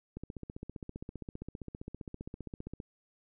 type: click train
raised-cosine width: 3 ms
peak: -28 dBFS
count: 41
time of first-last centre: 0.17-2.802 s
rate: 15.2 Hz
effects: none